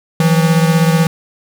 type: beating tone pair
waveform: square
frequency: 162.2 / 178.2 Hz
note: E3 / F3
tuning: -28 / +35 cents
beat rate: 16 Hz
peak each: -11 / -16 dBFS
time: 0.2-1.07 s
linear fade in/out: 2 ms
effects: none